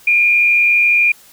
sine tone with frequency modulation, 2416 Hz, D7, 48 cents sharp, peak -9 dBFS, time 0.07-1.12 s, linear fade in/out 5 ms, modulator 102 Hz, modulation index 0.5, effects white hiss -45 dBFS RMS until 1.32 s

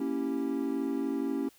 triangle chord, A# diminished seventh, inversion none, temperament equal, 233.1 / 277.2 / 329.6 / 392 Hz, A#3 / C#4 / E4 / G4, 0 / 0 / 0 / 0 cents, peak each -35 / -29 / -34 / -35 dBFS, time 0-1.49 s, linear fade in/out 5 ms, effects white hiss -61 dBFS RMS until 1.58 s

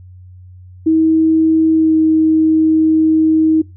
sine tone with pitch glide, 320 to 316.5 Hz, D#4 to D#4, +49 to +30 cents, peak -8 dBFS, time 0.86-3.62 s, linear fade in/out 10 ms, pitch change -19 cents, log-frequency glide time 1.73-1.96 s, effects noise-tail reverb RT60 0.2 s tail -21 dB re dry + added 91 Hz sine -35 dBFS peak until 3.76 s

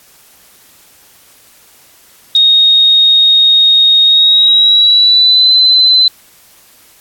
sine tone with pitch glide, 3729 to 4043 Hz, A#7 to B7, 0 to +40 cents, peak -4 dBFS, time 2.35-6.08 s, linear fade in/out 2 ms, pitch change +140 cents, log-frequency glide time 4.04-5.51 s, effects white hiss -44 dBFS RMS until 7 s + AAC 64 kbps

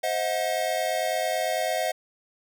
square tone cluster, 523 / 636 / 725 Hz, C5 / D#5 / F#5, -1 / +38 / -35 cents, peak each -33 / -28 / -29 dBFS, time 0.03-1.92 s, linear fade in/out 10 ms, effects none

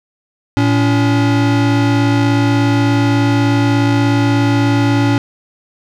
square tone pair together, 113.5 / 283.9 Hz, A#2 / C#4, -46 / +41 cents, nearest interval octave + major third, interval 1587 cents, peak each -14 dBFS, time 0.57-5.18 s, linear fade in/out 0 ms, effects low-pass 5000 Hz 12 dB/octave + 7-bit

